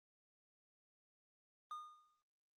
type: tone with exponential decay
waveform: triangle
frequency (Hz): 1222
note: D#6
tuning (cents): -32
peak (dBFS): -40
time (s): 1.71-2.22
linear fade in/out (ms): 1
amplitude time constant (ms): 110
effects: Opus 24 kbps